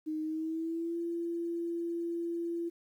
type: tone with pitch glide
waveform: sine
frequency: 311.1 to 339.3 Hz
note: D#4 to F4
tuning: 0 to -50 cents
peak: -32 dBFS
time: 0.06-2.7 s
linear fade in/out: 20 ms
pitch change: +150 cents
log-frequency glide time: 0.21-0.97 s
effects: 11-bit